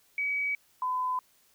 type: tone pair in turn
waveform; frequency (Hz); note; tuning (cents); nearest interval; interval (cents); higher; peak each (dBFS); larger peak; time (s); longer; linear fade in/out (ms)
sine; 2273 / 1012.5; C#7 / B5; +43 / +43; octave + major second; 1400; first; -27; neither; 0.18-0.55 / 0.82-1.19; neither; 2
effects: white hiss -65 dBFS RMS until 1.54 s